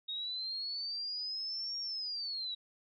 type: linear two-way sweep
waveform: sine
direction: up then down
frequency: 3732 to 5588 to 3842 Hz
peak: -36 dBFS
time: 0.08-2.55 s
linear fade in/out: 10 ms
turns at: 1.79 s
effects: none